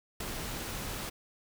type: noise with ADSR envelope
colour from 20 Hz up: pink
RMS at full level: -33 dBFS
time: 0.2-1.1 s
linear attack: 7 ms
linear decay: 4 ms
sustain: -5 dB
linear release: 13 ms
effects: none

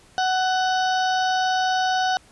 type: harmonic tone with a mistuned harmonic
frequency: 746 Hz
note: F#5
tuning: 14 cents sharp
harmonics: 1 / 2 / 4 / 5 / 6 / 7 / 8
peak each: -20 / -26 / -32 / -34 / -36 / -37 / -38 dBFS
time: 0.18-2.17 s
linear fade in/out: 0 ms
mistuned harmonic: 8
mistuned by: -18 cents
effects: pink hiss -53 dBFS RMS until 2.31 s + resampled to 24000 Hz

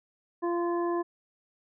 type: harmonic tone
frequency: 345 Hz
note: F4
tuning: 21 cents flat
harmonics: 1 / 2 / 3 / 5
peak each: -27 / -36 / -34 / -46 dBFS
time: 0.42-1.03 s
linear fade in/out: 20 ms
effects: none

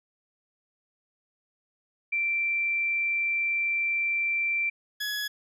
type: tone pair in turn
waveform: sine / 20% pulse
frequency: 2349 / 1685.1 Hz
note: D7 / G#6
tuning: 0 / +25 cents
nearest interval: tritone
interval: 575 cents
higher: first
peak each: -24 dBFS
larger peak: neither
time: 2.12-4.7 / 5-5.28 s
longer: first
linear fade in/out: 10 ms
effects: resampled to 32000 Hz

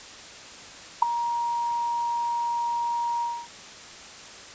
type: tone with ADSR envelope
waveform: sine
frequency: 944 Hz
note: A#5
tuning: 22 cents sharp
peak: -9 dBFS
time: 1.02-3.48 s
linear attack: 6 ms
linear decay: 5 ms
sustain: -15 dB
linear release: 260 ms
effects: white hiss -43 dBFS RMS until 4.54 s + resampled to 16000 Hz

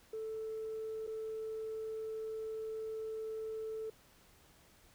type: tone with dropouts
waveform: sine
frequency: 440 Hz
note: A4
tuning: in tune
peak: -37 dBFS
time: 0.13-3.9 s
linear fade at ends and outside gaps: 5 ms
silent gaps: 1.067-1.074 s
effects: tanh soft clip ceiling -35 dBFS + pink hiss -64 dBFS RMS until 4.94 s

